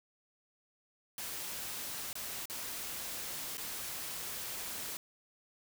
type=noise with dropouts; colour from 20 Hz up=white; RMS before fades=-41 dBFS; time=1.18-4.97 s; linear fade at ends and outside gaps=1 ms; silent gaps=2.13-2.154 / 2.456-2.498 / 3.571-3.579 s; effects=none